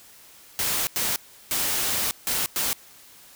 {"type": "noise bursts at uneven times", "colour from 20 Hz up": "white", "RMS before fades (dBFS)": -25, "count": 5, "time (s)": [[0.59, 0.87], [0.96, 1.16], [1.51, 2.11], [2.27, 2.46], [2.56, 2.73]], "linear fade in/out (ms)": 0, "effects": ["white hiss -50 dBFS RMS until 3.35 s"]}